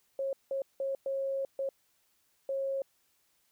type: tone bursts at uneven times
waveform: sine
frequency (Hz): 543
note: C#5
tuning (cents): -36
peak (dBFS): -30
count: 6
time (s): 0.19-0.33 / 0.51-0.62 / 0.8-0.95 / 1.06-1.45 / 1.59-1.69 / 2.49-2.82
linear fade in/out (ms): 2
effects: white hiss -72 dBFS RMS until 3.51 s